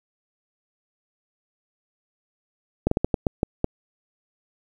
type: slowing click train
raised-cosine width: 2 ms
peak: -6 dBFS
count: 8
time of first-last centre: 2.87-3.644 s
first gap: 44 ms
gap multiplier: 1.3
effects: 8-bit